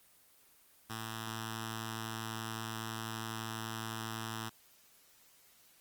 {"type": "tone with notch filter", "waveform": "5% pulse", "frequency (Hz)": 111.9, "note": "A2", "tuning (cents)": 30, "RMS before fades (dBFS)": -41, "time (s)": [0.89, 4.5], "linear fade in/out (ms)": 20, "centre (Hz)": 540, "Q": 0.65, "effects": ["white hiss -64 dBFS RMS until 5.8 s", "Opus 24 kbps"]}